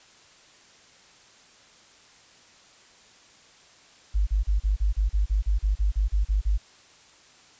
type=tone bursts; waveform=sine; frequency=50.4 Hz; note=G1; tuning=49 cents sharp; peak=-19 dBFS; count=15; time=4.14-6.58 s; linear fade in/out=20 ms; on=130 ms; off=35 ms; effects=white hiss -54 dBFS RMS until 7.59 s + resampled to 16000 Hz